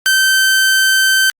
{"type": "tone", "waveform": "sawtooth", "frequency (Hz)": 1547, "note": "G6", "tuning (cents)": -23, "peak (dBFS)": -6, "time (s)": [0.06, 1.3], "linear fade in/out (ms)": 0, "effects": ["Opus 48 kbps"]}